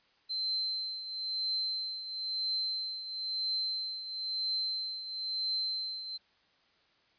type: tone with tremolo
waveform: sine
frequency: 4100 Hz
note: C8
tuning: 36 cents flat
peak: -29 dBFS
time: 0.29-6.18 s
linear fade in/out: 20 ms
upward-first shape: triangle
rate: 1 Hz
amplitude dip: 70%
effects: white hiss -68 dBFS RMS until 7.18 s + resampled to 11025 Hz